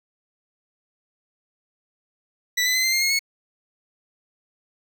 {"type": "tone with pitch steps", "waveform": "20% pulse", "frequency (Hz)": [1972, 2008, 2044, 2081, 2118, 2157, 2196], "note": ["B6", "B6", "C7", "C7", "C7", "C#7", "C#7"], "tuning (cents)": [-3, 28, -41, -10, 21, -48, -17], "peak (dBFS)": -14, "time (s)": [2.57, 3.193], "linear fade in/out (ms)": 10, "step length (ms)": 89, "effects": []}